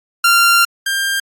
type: tone pair in turn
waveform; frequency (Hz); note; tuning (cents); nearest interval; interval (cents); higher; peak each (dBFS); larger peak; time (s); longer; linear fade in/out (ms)
sawtooth; 1384 / 1594.6; F6 / G6; -16 / +29; major second; 245; second; -5 / -12; first; 0.24-0.65 / 0.86-1.2; first; 5
effects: AAC 64 kbps